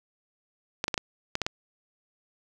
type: clicks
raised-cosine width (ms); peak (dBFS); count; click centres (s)
0.2; -10; 7; 0.841 / 0.881 / 0.942 / 0.978 / 1.354 / 1.417 / 1.465
effects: none